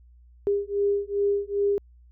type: beating tone pair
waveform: sine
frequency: 402.6 / 405.1 Hz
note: G4 / G#4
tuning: +46 / -43 cents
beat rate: 2.5 Hz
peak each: -25 dBFS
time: 0.47-1.78 s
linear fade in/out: 0 ms
effects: added 60 Hz sine -50 dBFS peak until 2.11 s